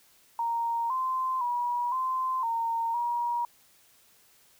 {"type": "tone with pitch steps", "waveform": "sine", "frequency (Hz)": [930, 1037, 966, 1036, 919, 953], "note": ["A#5", "C6", "B5", "C6", "A#5", "A#5"], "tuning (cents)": [-4, -16, -39, -17, -25, 38], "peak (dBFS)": -26, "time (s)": [0.39, 3.45], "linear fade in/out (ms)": 2, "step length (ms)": 510, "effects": ["white hiss -61 dBFS RMS until 4.59 s"]}